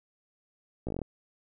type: slowing click train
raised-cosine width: 2 ms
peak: -21 dBFS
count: 8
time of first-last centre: 0.87-1.017 s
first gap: 16 ms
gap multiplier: 1.09
effects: none